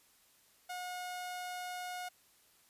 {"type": "tone", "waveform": "sawtooth", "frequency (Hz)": 723, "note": "F#5", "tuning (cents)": -40, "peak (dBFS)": -36, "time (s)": [0.69, 2.09], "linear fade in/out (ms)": 10, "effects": ["white hiss -67 dBFS RMS until 2.69 s", "resampled to 32000 Hz"]}